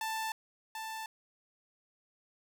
sawtooth tone with echo, 884 Hz, A5, 8 cents sharp, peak -30 dBFS, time 0.01-0.32 s, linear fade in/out 2 ms, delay 740 ms, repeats 1, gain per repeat -5 dB, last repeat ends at 1.06 s, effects none

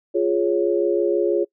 sine chord, Db major, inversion first, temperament equal, 349.2 / 415.3 / 554.4 Hz, F4 / Ab4 / Db5, 0 / 0 / 0 cents, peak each -20 / -21 / -23 dBFS, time 0.14-1.45 s, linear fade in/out 20 ms, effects noise-tail reverb RT60 0.1 s tail -24 dB re dry

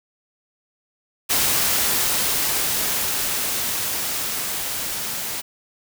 white noise with level ramp, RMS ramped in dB -19 to -28 dBFS, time 1.29-5.42 s, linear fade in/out 20 ms, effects none

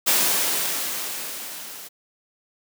white noise with level ramp, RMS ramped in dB -18 to -39 dBFS, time 0.06-1.89 s, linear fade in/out 20 ms, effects high-pass 200 Hz 12 dB/octave

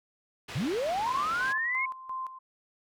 white low-pass noise, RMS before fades -41 dBFS, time 0.48-1.53 s, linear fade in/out 10 ms, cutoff 3200 Hz, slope 12 dB/octave
sine linear sweep, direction up, 101.7 to 2217 Hz, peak -27 dBFS, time 0.55-1.86 s, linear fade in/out 10 ms
sine tone with tremolo, 1043 Hz, C6, 6 cents flat, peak -32 dBFS, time 1.06-2.39 s, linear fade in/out 10 ms, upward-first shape square, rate 2.9 Hz, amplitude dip 70%
effects none

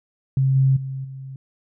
sine tone with level steps, 133.8 Hz, C3, 39 cents sharp, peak -15 / -13 / -26 / -32 dBFS, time 0.37-1.36 s, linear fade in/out 2 ms, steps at 0.55 / 0.76 / 1.04 s, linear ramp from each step 10 ms, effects none

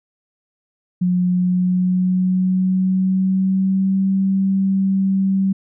sine tone with pitch glide, 180 to 192.92 Hz, F#3 to G3, -47 to -27 cents, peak -14 dBFS, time 1.01-5.53 s, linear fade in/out 10 ms, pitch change +120 cents, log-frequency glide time 1.27-4.09 s, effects none

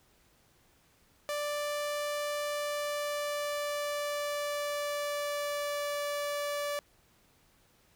sawtooth tone with pitch glide, 587.3 to 580.2 Hz, D5 to D5, 0 to -21 cents, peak -28 dBFS, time 1.29-6.79 s, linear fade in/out 0 ms, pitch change -21 cents, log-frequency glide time 2.44-6.01 s, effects pink hiss -66 dBFS RMS until 7.95 s

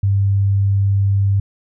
sine tone, 99 Hz, G2, 18 cents sharp, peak -12 dBFS, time 0.03-1.4 s, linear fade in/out 5 ms, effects none

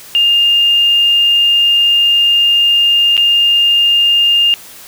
sine tone with dropouts, 2814 Hz, F7, 12 cents sharp, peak -7 dBFS, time 0.15-4.54 s, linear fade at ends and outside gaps 0 ms, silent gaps 3.168-3.177 s, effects white hiss -35 dBFS RMS until 4.87 s

